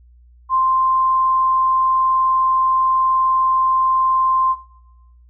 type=tone; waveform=sine; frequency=1046.5 Hz; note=C6; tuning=in tune; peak=-13 dBFS; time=0.49-4.56 s; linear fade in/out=50 ms; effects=noise-tail reverb RT60 0.9 s tail -17 dB re dry + added 60 Hz sine -45 dBFS peak until 5.29 s